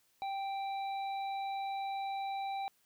harmonic tone, 784 Hz, G5, in tune, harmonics 1 / 3 / 5, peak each -35 / -49 / -50 dBFS, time 0.22-2.68 s, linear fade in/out 0 ms, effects white hiss -72 dBFS RMS until 2.85 s

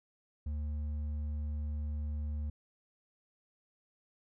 sine tone with hard clipping, 75 Hz, D2, 37 cents sharp, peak -35 dBFS, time 0.46-2.5 s, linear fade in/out 5 ms, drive 4 dB, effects none

